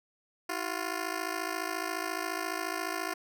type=ring-modulated tone; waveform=10% pulse; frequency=352.3 Hz; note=F4; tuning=15 cents sharp; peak=-21 dBFS; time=0.49-3.14 s; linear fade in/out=5 ms; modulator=27.2 Hz; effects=none